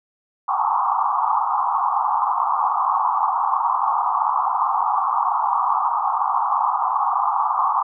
white band-pass noise, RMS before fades -20 dBFS, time 0.48-7.83 s, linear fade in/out 10 ms, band 770 to 1200 Hz, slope 96 dB/octave, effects none

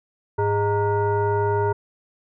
sine tone with frequency modulation, 410.9 Hz, G#4, 18 cents flat, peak -18 dBFS, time 0.38-1.73 s, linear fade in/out 10 ms, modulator 515 Hz, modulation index 1.2, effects none

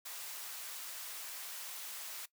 white high-pass noise, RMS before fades -45 dBFS, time 0.05-2.26 s, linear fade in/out 10 ms, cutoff 690 Hz, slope 12 dB/octave, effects noise-tail reverb RT60 0.1 s tail -19 dB re dry

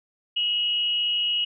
sine tone with amplitude modulation, 2899 Hz, F#7, 36 cents flat, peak -19 dBFS, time 0.36-1.45 s, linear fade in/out 10 ms, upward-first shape sine, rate 266 Hz, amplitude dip 50%, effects none

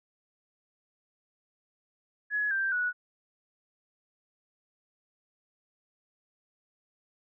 sine tone with pitch steps, 1687 / 1574 / 1468.6 Hz, G#6 / G6 / F#6, +27 / +7 / -13 cents, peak -26 dBFS, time 2.3-2.93 s, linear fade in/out 50 ms, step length 210 ms, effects none

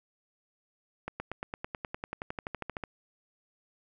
accelerating click train, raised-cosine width 0.5 ms, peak -20 dBFS, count 20, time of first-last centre 1.08-2.838 s, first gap 120 ms, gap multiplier 0.97, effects none

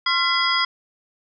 sine tone cluster, 1057 / 1377 / 2013 / 3304 / 4953 Hz, C6 / F6 / B6 / G#7 / D#8, +17 / -25 / +33 / -10 / -9 cents, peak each -24 dBFS, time 0.06-0.65 s, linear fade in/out 5 ms, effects none

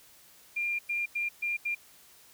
sine tone bursts at uneven times, 2397 Hz, D7, 35 cents sharp, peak -28 dBFS, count 5, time 0.56-0.79 / 0.89-1.06 / 1.15-1.29 / 1.42-1.57 / 1.65-1.75 s, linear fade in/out 10 ms, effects white hiss -57 dBFS RMS until 2.33 s

